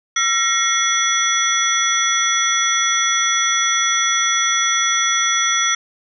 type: tone cluster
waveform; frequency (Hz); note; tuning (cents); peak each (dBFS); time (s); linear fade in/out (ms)
sine; 1355 / 1883 / 2152 / 3376 / 5890; E6 / A#6 / C7 / G#7 / F#8; +47 / +17 / +48 / +28 / -9; -21 / -23 / -24 / -21 / -19; 0.16-5.75; 5
effects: none